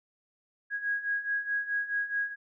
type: beating tone pair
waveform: sine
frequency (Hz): 1647 / 1651.7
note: G#6 / G#6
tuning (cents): -15 / -10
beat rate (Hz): 4.7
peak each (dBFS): -34 / -30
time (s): 0.7-2.36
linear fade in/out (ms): 50
effects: none